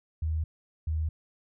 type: tone pair in turn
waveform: sine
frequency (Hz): 79 / 78.64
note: D#2 / D#2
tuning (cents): +27 / +19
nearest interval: unison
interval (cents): 8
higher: first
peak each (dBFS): -26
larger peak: neither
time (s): 0.22-0.44 / 0.87-1.09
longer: neither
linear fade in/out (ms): 5
effects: none